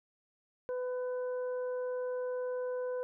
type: harmonic tone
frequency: 501 Hz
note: B4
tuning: 25 cents sharp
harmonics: 1 / 2 / 3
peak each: -33 / -48 / -51 dBFS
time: 0.69-3.03 s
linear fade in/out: 0 ms
effects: none